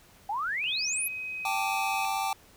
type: exponential sweep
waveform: sine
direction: up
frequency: 777 to 12000 Hz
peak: -28 dBFS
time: 0.29-1.08 s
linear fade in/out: 5 ms
type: tone with pitch glide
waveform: sine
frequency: 2524 to 2543 Hz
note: D#7 to D#7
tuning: +24 to +37 cents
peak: -33 dBFS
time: 0.64-2.05 s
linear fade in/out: 0 ms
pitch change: +13 cents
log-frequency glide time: 1.6-1.78 s
type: chord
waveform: square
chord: G suspended second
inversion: none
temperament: equal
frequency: 784 / 880 / 1174.7 Hz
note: G5 / A5 / D6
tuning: 0 / 0 / 0 cents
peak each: -31 / -33 / -36 dBFS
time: 1.45-2.33 s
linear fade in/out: 2 ms
effects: pink hiss -57 dBFS RMS until 2.56 s